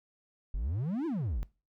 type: exponential two-way sweep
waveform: triangle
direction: up then down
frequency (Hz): 41.26 to 349.2 to 41.26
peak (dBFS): -28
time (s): 0.54-1.43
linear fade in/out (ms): 0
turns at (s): 1.06
effects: noise-tail reverb RT60 0.3 s tail -21 dB re dry